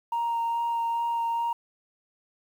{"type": "tone with vibrato", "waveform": "sine", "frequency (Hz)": 931, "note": "A#5", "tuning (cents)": -2, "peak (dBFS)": -23, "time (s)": [0.12, 1.53], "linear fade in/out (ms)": 5, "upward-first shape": "sine", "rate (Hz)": 2.4, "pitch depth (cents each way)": 10, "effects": ["tanh soft clip ceiling -22 dBFS", "9-bit"]}